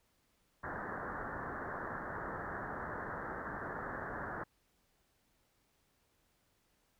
white low-pass noise, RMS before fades -42 dBFS, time 0.63-4.44 s, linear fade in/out 10 ms, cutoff 1800 Hz, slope 96 dB/octave, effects pink hiss -75 dBFS RMS until 6.99 s

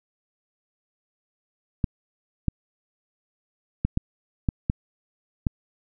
clicks, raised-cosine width 5 ms, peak -9 dBFS, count 7, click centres 1.842 / 2.483 / 3.85 / 3.974 / 4.488 / 4.699 / 5.468 s, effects none

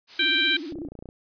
blue noise, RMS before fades -36 dBFS, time 0.07-0.74 s, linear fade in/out 50 ms
sine tone with vibrato, 314.7 Hz, D#4, 20 cents sharp, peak -32 dBFS, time 0.19-0.88 s, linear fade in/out 5 ms, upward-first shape sine, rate 16 Hz, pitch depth 190 cents each way
harmonic tone, 784 Hz, G5, in tune, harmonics 2 / 3 / 4 / 5, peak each -25 / -25 / -25 / -25 dBFS, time 0.19-0.57 s, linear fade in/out 5 ms
clicks, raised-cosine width 2 ms, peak -27 dBFS, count 12, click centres 0.723 / 0.756 / 0.786 / 0.818 / 0.85 / 0.886 / 0.92 / 0.953 / 0.99 / 1.025 / 1.057 / 1.089 s
effects resampled to 11025 Hz

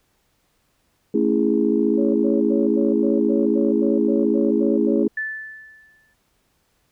sine chord, A major seventh, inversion none, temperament just, 220 / 275 / 330 / 412.5 Hz, A3 / C#4 / E4 / G#4, 0 / -14 / +2 / -12 cents, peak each -21 dBFS, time 1.14-5.08 s, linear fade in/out 5 ms
sine tone bursts, 554.4 Hz, C#5, in tune, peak -26 dBFS, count 12, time 1.97-5.043 s, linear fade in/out 20 ms, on 180 ms, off 83 ms
sine tone with exponential decay, 1751 Hz, A6, 9 cents flat, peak -21 dBFS, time 5.17-6.14 s, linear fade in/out 5 ms, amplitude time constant 210 ms
effects tanh soft clip ceiling -4 dBFS + pink hiss -66 dBFS RMS until 6.91 s

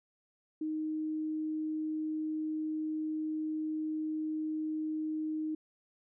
sine tone, 311.1 Hz, D#4, in tune, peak -32 dBFS, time 0.61-5.55 s, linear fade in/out 5 ms, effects none

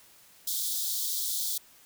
white high-pass noise, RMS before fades -31 dBFS, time 0.47-1.58 s, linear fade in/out 5 ms, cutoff 3300 Hz, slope 96 dB/octave, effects white hiss -57 dBFS RMS until 1.85 s

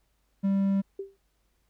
triangle tone, 196 Hz, G3, in tune, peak -20 dBFS, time 0.43-0.82 s, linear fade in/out 20 ms
sine tone with exponential decay, 392 Hz, G4, in tune, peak -29 dBFS, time 0.99-1.17 s, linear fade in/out 5 ms, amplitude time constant 39 ms
effects added 50 Hz sine -70 dBFS peak until 1.69 s + pink hiss -74 dBFS RMS until 1.69 s

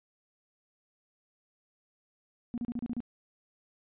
sine tone bursts, 238.9 Hz, A#3, 43 cents sharp, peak -30 dBFS, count 7, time 2.54-3.004 s, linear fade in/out 0 ms, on 38 ms, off 33 ms, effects tanh soft clip ceiling -26 dBFS + resampled to 8000 Hz

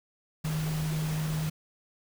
sine tone in noise, 155.56 Hz, D#3, in tune, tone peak -28 dBFS, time 0.44-1.5 s, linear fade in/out 10 ms, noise pink, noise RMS -39 dBFS, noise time 0.44-1.5 s, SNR +8 dB, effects none

